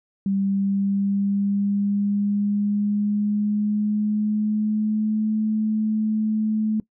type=tone with pitch glide; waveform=sine; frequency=196 to 216.2 Hz; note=G3 to A3; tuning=0 to -30 cents; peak=-19 dBFS; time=0.26-6.8 s; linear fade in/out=2 ms; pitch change=+170 cents; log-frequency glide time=0.36-5.34 s; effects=noise-tail reverb RT60 0.1 s tail -20 dB re dry